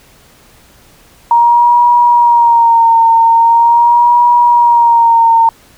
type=tone with vibrato; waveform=sine; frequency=937 Hz; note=A#5; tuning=9 cents sharp; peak=-4 dBFS; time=1.31-5.49 s; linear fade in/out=2 ms; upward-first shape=sine; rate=0.42 Hz; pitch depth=44 cents each way; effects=pink hiss -44 dBFS RMS until 5.77 s